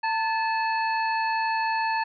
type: harmonic tone with a mistuned harmonic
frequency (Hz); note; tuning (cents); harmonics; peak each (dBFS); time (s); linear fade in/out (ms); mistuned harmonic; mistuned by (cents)
867; A5; -26; 1 / 2 / 3 / 5; -24 / -30 / -34 / -38; 0.03-2.04; 10; 1; +59
effects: none